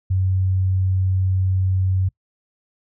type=tone; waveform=sine; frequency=93.9 Hz; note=F#2; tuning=26 cents sharp; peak=-16 dBFS; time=0.1-2.09 s; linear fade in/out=10 ms; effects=noise-tail reverb RT60 0.1 s tail -24 dB re dry